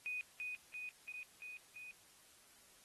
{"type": "tone with echo", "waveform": "sine", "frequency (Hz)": 2489, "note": "D#7", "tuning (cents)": 0, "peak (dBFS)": -39, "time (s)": [0.06, 0.21], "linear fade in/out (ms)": 0, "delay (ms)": 340, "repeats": 5, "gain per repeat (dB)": -2, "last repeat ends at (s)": 1.91, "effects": ["white hiss -65 dBFS RMS until 2.84 s", "AAC 32 kbps"]}